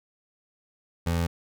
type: tone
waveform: 25% pulse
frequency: 84.6 Hz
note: E2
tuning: 45 cents sharp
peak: -20 dBFS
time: 1.06-1.27 s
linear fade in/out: 10 ms
effects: none